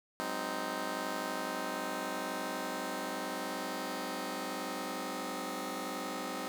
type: chord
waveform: 10% pulse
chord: Ab dominant seventh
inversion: third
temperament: just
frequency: 186.89 / 207.7 / 259.6 / 311.5 Hz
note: Gb3 / Ab3 / C4 / Eb4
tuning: +18 / 0 / -13 / +2 cents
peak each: -35 / -37 / -31 / -32 dBFS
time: 0.2-6.48 s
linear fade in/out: 0 ms
effects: none